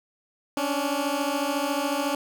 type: beating tone pair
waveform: 15% pulse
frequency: 277.2 / 291.2 Hz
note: C#4 / D4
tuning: 0 / -15 cents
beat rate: 14 Hz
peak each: -21 dBFS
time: 0.57-2.15 s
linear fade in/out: 2 ms
effects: none